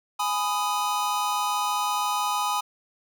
square chord, G# minor, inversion none, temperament just, 830.6 / 996.7 / 1245.9 Hz, G#5 / B5 / D#6, 0 / +16 / +2 cents, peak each -29 dBFS, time 0.19-2.61 s, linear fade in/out 10 ms, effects none

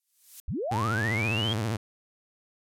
violet noise with exponential growth, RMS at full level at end -37 dBFS, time 0-0.4 s, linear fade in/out 0 ms, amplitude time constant 85 ms
sine linear sweep, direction up, 38.13 to 3272 Hz, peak -28 dBFS, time 0.48-1.53 s, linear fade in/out 0 ms
sawtooth tone with vibrato, 110 Hz, A2, in tune, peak -23 dBFS, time 0.71-1.77 s, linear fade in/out 10 ms, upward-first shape sine, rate 15 Hz, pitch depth 130 cents each way
effects low-pass 12000 Hz 12 dB/octave

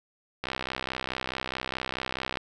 click train, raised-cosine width 0.3 ms, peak -14 dBFS, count 126, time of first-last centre 0.44-2.372 s, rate 64.7 Hz, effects none

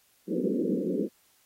pink band-pass noise, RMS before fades -28 dBFS, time 0.27-1.09 s, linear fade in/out 50 ms, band 180 to 510 Hz, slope 96 dB/octave, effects white hiss -65 dBFS RMS until 1.45 s + AAC 48 kbps

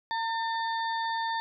harmonic tone with a mistuned harmonic, 898 Hz, A5, 35 cents sharp, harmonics 1 / 2 / 4 / 5, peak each -29 / -35 / -41 / -43 dBFS, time 0.11-1.4 s, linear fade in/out 0 ms, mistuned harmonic 1, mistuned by +27 cents, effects none

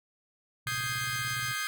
sine tone with tremolo, 123.47 Hz, B2, in tune, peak -36 dBFS, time 0.66-1.54 s, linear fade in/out 10 ms, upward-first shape square, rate 17 Hz, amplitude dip 70%
sawtooth chord, Ab major seventh, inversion second, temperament equal, 1244.5 / 1568 / 1661.2 / 2093 Hz, Eb6 / G6 / Ab6 / C7, 0 / 0 / 0 / 0 cents, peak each -33 / -32 / -35 / -33 dBFS, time 0.67-1.67 s, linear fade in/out 0 ms
effects none

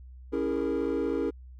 triangle chord, A# half-diminished seventh, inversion first, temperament equal with one note detuned, 277.2 / 329.6 / 410.1 / 466.2 Hz, C#4 / E4 / G#4 / A#4, 0 / 0 / -22 / 0 cents, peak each -29 dBFS, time 0.32-1.31 s, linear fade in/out 20 ms, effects tanh soft clip ceiling -19 dBFS + added 63 Hz sine -44 dBFS peak until 1.59 s

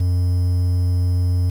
triangle tone with quantisation, 89.3 Hz, F2, 39 cents sharp, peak -13 dBFS, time 0-1.5 s, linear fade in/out 5 ms, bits 7, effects none

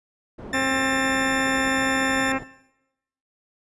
white low-pass noise, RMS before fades -38 dBFS, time 0.38-2.44 s, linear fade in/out 10 ms, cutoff 460 Hz, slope 12 dB/octave
harmonic tone, 266.1 Hz, C4, 29 cents sharp, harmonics 1 / 2 / 3 / 4 / 5 / 6 / 7 / 8 / 9 / 10, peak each -26 / -29 / -31 / -32 / -33 / -34 / -34 / -35 / -36 / -36 dBFS, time 0.53-2.39 s, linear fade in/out 20 ms
40% pulse tone, 1786 Hz, A6, 25 cents sharp, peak -24 dBFS, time 0.53-2.32 s, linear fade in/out 2 ms
effects noise-tail reverb RT60 0.9 s tail -19 dB re dry + resampled to 24000 Hz

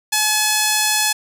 5% pulse tone, 854 Hz, G#5, 48 cents sharp, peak -3 dBFS, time 0.12-1.13 s, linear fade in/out 10 ms, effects none

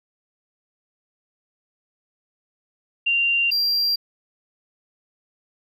sine / triangle tone pair in turn, 2775 / 4744 Hz, F7 / D8, -12 / +17 cents, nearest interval major sixth, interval 929 cents, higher second, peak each -17 dBFS, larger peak neither, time 3.06-3.51 / 3.51-3.96 s, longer neither, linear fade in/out 10 ms, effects none

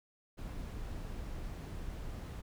brown noise, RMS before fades -42 dBFS, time 0.37-2.42 s, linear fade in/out 20 ms, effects none

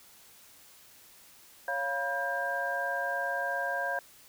sine tone cluster, 555 / 698 / 968 / 1595 Hz, C#5 / F5 / B5 / G6, +2 / -1 / -35 / +30 cents, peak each -36 / -35 / -38 / -32 dBFS, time 1.68-3.99 s, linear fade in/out 2 ms, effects white hiss -56 dBFS RMS until 4.28 s

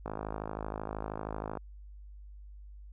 click train, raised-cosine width 1 ms, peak -22 dBFS, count 81, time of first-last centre 0.06-1.572 s, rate 52.9 Hz, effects added 50 Hz sine -46 dBFS peak until 2.92 s

